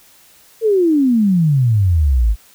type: exponential sweep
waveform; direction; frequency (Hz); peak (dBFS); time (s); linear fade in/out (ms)
sine; down; 464.2 to 49.62; -10; 0.61-2.36; 50
effects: white hiss -48 dBFS RMS until 2.54 s